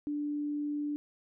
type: tone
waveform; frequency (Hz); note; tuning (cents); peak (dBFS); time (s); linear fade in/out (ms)
sine; 293.7; D4; 0; -31; 0.07-0.96; 0
effects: none